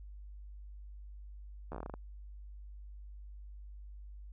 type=slowing click train; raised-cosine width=1 ms; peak=-28 dBFS; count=10; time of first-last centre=1.72-1.939 s; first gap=12 ms; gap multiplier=1.17; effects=added 50 Hz sine -46 dBFS peak until 4.32 s